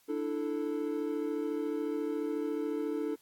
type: chord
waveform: triangle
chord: D suspended second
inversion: none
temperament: equal with one note detuned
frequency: 295.5 / 329.6 / 440 Hz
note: D4 / E4 / A4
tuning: +11 / 0 / 0 cents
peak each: -33 / -35 / -33 dBFS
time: 0.08-3.16 s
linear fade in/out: 20 ms
effects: white hiss -66 dBFS RMS until 3.21 s + AAC 64 kbps

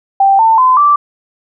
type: tone with pitch steps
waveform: sine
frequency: 784 / 895.4 / 1022.6 / 1167.9 Hz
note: G5 / A5 / C6 / D6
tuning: 0 / +30 / -40 / -10 cents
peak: -5 dBFS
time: 0.2-0.96 s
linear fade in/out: 5 ms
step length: 190 ms
effects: none

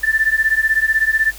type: beating tone pair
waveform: sine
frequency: 1760 / 1776 Hz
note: A6 / A6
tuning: 0 / +16 cents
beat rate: 16 Hz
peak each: -16 / -16 dBFS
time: 0.03-1.32 s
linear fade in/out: 10 ms
effects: added 50 Hz sine -37 dBFS peak until 1.38 s + white hiss -38 dBFS RMS until 1.38 s

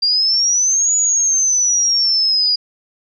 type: exponential two-way sweep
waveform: sine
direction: up then down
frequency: 4733 to 6890 to 4861 Hz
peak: -12 dBFS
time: 0.02-2.56 s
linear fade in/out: 10 ms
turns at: 0.95 s
effects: none

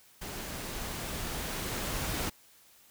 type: noise with level ramp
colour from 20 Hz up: pink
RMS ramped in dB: -40 to -33 dBFS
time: 0.21-2.3 s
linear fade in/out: 10 ms
effects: white hiss -60 dBFS RMS until 2.9 s

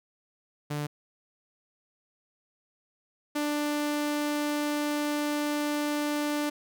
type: tone pair in turn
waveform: sawtooth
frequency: 147.6 / 295.2 Hz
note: D3 / D4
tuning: +9 / +9 cents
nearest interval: octave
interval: 1200 cents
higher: second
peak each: -26 / -23 dBFS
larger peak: second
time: 0.7-0.87 / 3.35-6.5 s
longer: second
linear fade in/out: 10 ms
effects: none

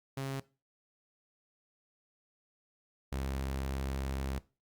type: tone pair in turn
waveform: sawtooth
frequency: 135.6 / 67.18 Hz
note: C#3 / C2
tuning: -38 / +46 cents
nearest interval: octave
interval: 1216 cents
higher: first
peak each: -31 / -30 dBFS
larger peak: second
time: 0.17-0.4 / 3.12-4.39 s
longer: second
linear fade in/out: 5 ms
effects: noise-tail reverb RT60 0.3 s tail -19 dB re dry + Opus 48 kbps

